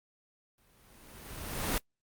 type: noise with exponential growth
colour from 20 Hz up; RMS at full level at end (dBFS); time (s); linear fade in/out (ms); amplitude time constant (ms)
pink; -29; 0.58-1.78; 2; 260
effects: noise-tail reverb RT60 0.1 s tail -23 dB re dry + Opus 32 kbps